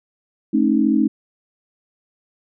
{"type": "tone cluster", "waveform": "sine", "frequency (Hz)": [217.1, 270.3, 311.7], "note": ["A3", "C#4", "D#4"], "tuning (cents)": [-23, -44, 3], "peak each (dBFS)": -18, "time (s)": [0.53, 1.08], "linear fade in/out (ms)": 10, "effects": []}